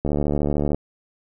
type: click train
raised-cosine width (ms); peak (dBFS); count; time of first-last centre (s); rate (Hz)
2; -9; 52; 0.05-0.746; 73.3
effects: none